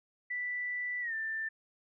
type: tone with pitch glide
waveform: sine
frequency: 1974 to 1779.1 Hz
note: B6 to A6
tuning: -1 to +19 cents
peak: -33 dBFS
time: 0.3-1.49 s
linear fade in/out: 10 ms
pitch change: -180 cents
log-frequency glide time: 1.01-1.14 s
effects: none